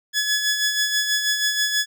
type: tone with tremolo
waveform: 15% pulse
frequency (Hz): 1700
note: G#6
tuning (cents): +40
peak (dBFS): -11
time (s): 0.13-1.86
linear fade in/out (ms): 50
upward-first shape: sine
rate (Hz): 6.2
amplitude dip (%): 50
effects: none